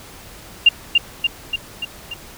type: tone with echo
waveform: sine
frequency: 2794 Hz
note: F7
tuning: in tune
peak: -5 dBFS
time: 0.66-0.69 s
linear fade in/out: 5 ms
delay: 290 ms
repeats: 5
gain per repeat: -4 dB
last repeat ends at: 2.14 s
effects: pink hiss -40 dBFS RMS until 2.37 s